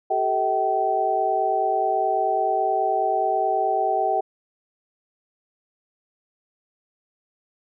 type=tone cluster; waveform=sine; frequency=384.8 / 434.1 / 644 / 769 Hz; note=G4 / A4 / E5 / G5; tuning=-32 / -23 / -41 / -33 cents; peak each=-28 / -28 / -26 / -21 dBFS; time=0.1-4.21 s; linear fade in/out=10 ms; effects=none